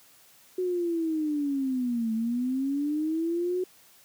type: linear two-way sweep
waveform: sine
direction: down then up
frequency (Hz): 370 to 220 to 370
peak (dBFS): -25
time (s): 0.58-3.64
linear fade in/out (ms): 5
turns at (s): 2.13
effects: white hiss -57 dBFS RMS until 4.04 s + high-pass 80 Hz 12 dB/octave